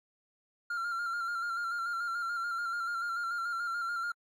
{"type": "tone with vibrato", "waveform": "triangle", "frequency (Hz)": 1386, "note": "F6", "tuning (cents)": -14, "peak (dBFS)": -30, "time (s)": [0.7, 4.12], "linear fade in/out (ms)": 5, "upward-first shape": "square", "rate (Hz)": 6.9, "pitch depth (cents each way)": 34, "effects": ["AAC 48 kbps"]}